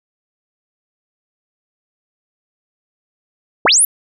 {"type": "linear sweep", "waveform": "sine", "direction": "up", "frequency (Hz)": [161.3, 11840], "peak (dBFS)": -8, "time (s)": [3.65, 3.85], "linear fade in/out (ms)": 2, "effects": []}